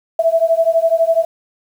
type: beating tone pair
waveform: sine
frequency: 653 / 665 Hz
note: E5 / E5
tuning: -17 / +15 cents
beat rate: 12 Hz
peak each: -14 dBFS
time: 0.19-1.25 s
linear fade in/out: 5 ms
effects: 7-bit